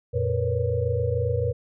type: tone cluster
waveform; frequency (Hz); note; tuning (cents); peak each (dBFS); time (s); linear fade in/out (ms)
sine; 88.8 / 115.9 / 462.7 / 485.7 / 550; F2 / A#2 / A#4 / B4 / C#5; +29 / -10 / -13 / -29 / -14; -27 / -26 / -35 / -26 / -34; 0.13-1.53; 20
effects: none